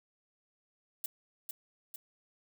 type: noise with echo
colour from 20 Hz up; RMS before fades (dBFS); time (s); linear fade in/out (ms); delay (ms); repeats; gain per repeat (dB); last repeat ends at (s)
violet; -36; 1.04-1.06; 2; 450; 2; -4; 1.96
effects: none